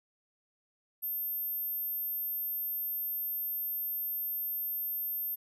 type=tone; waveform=sine; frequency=13290 Hz; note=G#9; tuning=in tune; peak=-32 dBFS; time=1.02-5.36 s; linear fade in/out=20 ms; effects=none